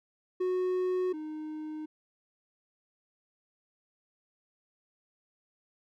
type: tone pair in turn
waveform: triangle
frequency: 367 / 308.6 Hz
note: F#4 / D#4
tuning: -14 / -14 cents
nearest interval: minor third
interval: 300 cents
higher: first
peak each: -25 / -34 dBFS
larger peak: first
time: 0.4-1.13 / 1.13-1.86 s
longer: neither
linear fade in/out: 10 ms
effects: none